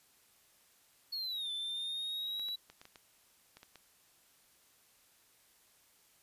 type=linear two-way sweep; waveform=triangle; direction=down then up; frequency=4387 to 3511 to 3934 Hz; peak=-35 dBFS; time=1.12-2.56 s; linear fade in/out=10 ms; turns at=1.51 s
type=clicks; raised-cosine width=0.2 ms; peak=-35 dBFS; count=9; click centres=2.396 / 2.486 / 2.7 / 2.815 / 2.854 / 2.958 / 3.57 / 3.631 / 3.757 s
effects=white hiss -67 dBFS RMS until 6.22 s + resampled to 32000 Hz